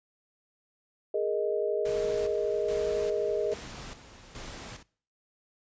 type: chord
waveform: sine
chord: Ab suspended second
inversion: none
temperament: just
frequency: 415.3 / 467.2 / 623 Hz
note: Ab4 / Bb4 / Eb5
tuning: 0 / +4 / +2 cents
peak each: -29 / -31 / -31 dBFS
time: 1.14-3.54 s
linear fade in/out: 5 ms
type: noise with tremolo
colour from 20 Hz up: pink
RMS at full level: -42 dBFS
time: 1.85-4.83 s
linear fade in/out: 5 ms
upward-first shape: square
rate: 1.2 Hz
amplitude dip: 65%
effects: noise-tail reverb RT60 0.5 s tail -23 dB re dry + resampled to 16000 Hz